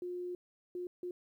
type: tone bursts at uneven times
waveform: sine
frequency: 357 Hz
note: F4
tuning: 38 cents sharp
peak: -37 dBFS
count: 3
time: 0.02-0.35 / 0.75-0.87 / 1.03-1.11 s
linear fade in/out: 2 ms
effects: 12-bit